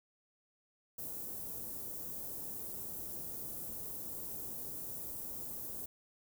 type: band-stop noise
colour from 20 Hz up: white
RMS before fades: -43 dBFS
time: 0.98-5.86 s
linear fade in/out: 5 ms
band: 470 to 14000 Hz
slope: 12 dB/octave
effects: none